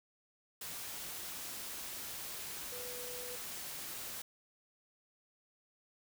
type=tone in noise; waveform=sine; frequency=493.9 Hz; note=B4; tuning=in tune; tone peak=-47 dBFS; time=2.72-3.36 s; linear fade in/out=5 ms; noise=white; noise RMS=-44 dBFS; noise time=0.61-4.22 s; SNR=-6 dB; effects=none